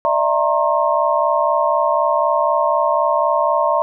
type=tone cluster; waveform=sine; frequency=596 / 660 / 929 / 1070 Hz; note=D5 / E5 / A#5 / C6; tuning=+25 / +2 / -6 / +38 cents; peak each=-19 dBFS; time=0.05-3.82 s; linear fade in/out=0 ms; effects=none